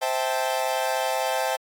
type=chord; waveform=40% pulse; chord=A minor seventh; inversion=first; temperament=equal with one note detuned; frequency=523.3 / 653.6 / 784 / 880 Hz; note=C5 / E5 / G5 / A5; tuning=0 / -15 / 0 / 0 cents; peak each=-28 dBFS; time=0.01-1.57 s; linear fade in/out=20 ms; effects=AAC 64 kbps